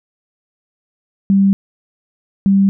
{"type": "tone pair in turn", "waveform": "sine", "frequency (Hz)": [196, 196], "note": ["G3", "G3"], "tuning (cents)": [0, 0], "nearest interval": "unison", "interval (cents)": 0, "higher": "neither", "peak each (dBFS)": -8, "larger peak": "neither", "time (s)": [[1.3, 1.53], [2.46, 2.69]], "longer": "neither", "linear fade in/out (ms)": 0, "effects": []}